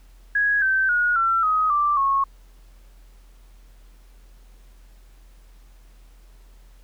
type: tone with pitch steps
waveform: sine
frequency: 1661.2 / 1550 / 1446.2 / 1349.3 / 1259 / 1174.6 / 1096 Hz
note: G#6 / G6 / F#6 / E6 / D#6 / D6 / C#6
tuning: 0 / -20 / -40 / +40 / +20 / 0 / -20 cents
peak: -17 dBFS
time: 0.35-2.24 s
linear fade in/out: 5 ms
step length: 270 ms
effects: added 42 Hz sine -46 dBFS peak until 6.83 s + pink hiss -60 dBFS RMS until 6.83 s